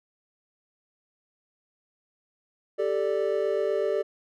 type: chord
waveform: triangle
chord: G suspended second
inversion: none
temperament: equal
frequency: 392 / 440 / 587.3 Hz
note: G4 / A4 / D5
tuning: 0 / 0 / 0 cents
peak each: -26 dBFS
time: 2.78-4.03 s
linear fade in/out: 20 ms
effects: none